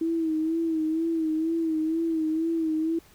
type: tone with vibrato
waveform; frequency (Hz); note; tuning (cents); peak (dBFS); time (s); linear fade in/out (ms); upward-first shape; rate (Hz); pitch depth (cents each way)
sine; 322.2; E4; -39; -23; 0.01-2.99; 5; sine; 2.1; 52
effects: pink hiss -56 dBFS RMS until 3.14 s